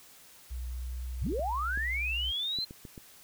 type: tone with pitch glide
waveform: sine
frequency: 61.8 to 62.34 Hz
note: B1 to B1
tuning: +2 to +17 cents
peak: -34 dBFS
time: 0.5-2.32 s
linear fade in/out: 20 ms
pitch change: +15 cents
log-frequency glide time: 0.67-0.99 s
type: linear sweep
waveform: sine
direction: up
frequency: 46.25 to 4186 Hz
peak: -30 dBFS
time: 1.21-2.65 s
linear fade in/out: 10 ms
type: clicks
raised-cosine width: 3 ms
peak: -31 dBFS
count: 8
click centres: 1.266 / 1.321 / 1.394 / 1.775 / 2.587 / 2.709 / 2.852 / 2.978 s
effects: white hiss -55 dBFS RMS until 3.23 s